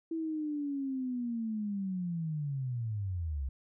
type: linear sweep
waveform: sine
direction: down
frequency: 329.6 to 63.4 Hz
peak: -32 dBFS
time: 0.11-3.49 s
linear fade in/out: 5 ms
effects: none